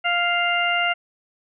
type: harmonic tone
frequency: 698.5 Hz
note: F5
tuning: in tune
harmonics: 1 / 2 / 3 / 4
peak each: -24 / -24 / -24 / -24 dBFS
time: 0.04-0.94 s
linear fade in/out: 20 ms
effects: none